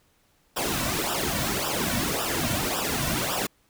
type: noise with flanger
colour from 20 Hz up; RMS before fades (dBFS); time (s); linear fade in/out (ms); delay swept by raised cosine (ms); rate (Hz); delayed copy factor
pink; -27; 0.56-3.47; 10; 0.46 to 2.46; 1.8; -0.85
effects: pink hiss -65 dBFS RMS until 3.69 s